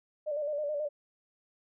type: tone with vibrato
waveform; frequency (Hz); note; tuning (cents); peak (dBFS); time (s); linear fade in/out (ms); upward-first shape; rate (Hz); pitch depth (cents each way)
sine; 592; D5; +14; -30; 0.26-0.89; 20; square; 9.3; 48
effects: none